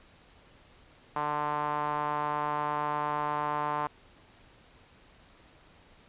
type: tone with band-pass filter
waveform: sawtooth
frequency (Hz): 148.6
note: D3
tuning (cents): +21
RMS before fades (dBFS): -31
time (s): 1.16-3.87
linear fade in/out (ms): 2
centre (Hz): 990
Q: 3.9
effects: pink hiss -58 dBFS RMS until 6.08 s + resampled to 8000 Hz